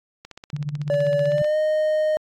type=click train; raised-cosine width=0.2 ms; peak=-22 dBFS; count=20; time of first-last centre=0.25-1.445 s; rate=15.9 Hz
type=tone with tremolo; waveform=sine; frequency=146.83 Hz; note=D3; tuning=in tune; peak=-21 dBFS; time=0.53-1.42 s; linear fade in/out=2 ms; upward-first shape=triangle; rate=15 Hz; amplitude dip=85%
type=tone with pitch glide; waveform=triangle; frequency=576 to 617.3 Hz; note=D5 to D#5; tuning=-34 to -14 cents; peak=-16 dBFS; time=0.9-2.17 s; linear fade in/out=0 ms; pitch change=+120 cents; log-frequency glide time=1.24-1.57 s
effects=AAC 64 kbps